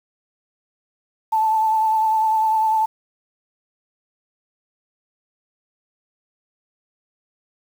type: tone with vibrato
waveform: sine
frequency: 877 Hz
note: A5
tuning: 6 cents flat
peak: -15 dBFS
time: 1.32-2.86 s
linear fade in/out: 10 ms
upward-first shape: triangle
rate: 10 Hz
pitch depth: 26 cents each way
effects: 7-bit